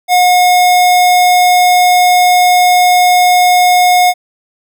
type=tone; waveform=square; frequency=722 Hz; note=F#5; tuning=43 cents flat; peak=-6 dBFS; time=0.08-4.14 s; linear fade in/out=50 ms; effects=none